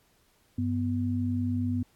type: tone pair together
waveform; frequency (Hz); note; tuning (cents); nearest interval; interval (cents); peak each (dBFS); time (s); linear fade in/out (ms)
sine; 97.92 / 246.9; G2 / B3; -1 / 0; octave + major third; 1601; -29 / -28; 0.58-1.83; 5
effects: pink hiss -66 dBFS RMS until 1.95 s + AAC 64 kbps